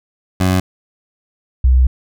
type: tone pair in turn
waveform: 20% pulse / sine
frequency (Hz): 92.6 / 63.64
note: F#2 / C2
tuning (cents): +2 / -47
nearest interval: tritone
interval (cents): 649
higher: first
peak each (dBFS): -7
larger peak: neither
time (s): 0.4-0.6 / 1.64-1.87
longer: second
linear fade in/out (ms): 5
effects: none